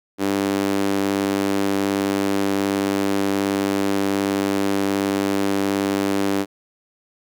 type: tone with high-pass filter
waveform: sawtooth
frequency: 98.7 Hz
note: G2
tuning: 12 cents sharp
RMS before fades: -21 dBFS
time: 0.18-6.46 s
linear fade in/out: 50 ms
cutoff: 290 Hz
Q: 2.3
effects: none